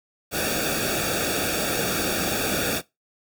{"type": "noise with comb filter", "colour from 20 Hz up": "pink", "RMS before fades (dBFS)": -25, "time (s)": [0.31, 2.82], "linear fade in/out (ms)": 50, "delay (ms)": 0.98, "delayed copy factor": -1, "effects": ["noise-tail reverb RT60 0.2 s tail -20 dB re dry"]}